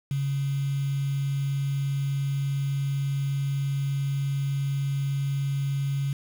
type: tone with quantisation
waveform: sine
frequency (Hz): 138.59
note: C#3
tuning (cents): 0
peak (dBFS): -24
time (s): 0.11-6.13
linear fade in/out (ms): 2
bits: 7
effects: none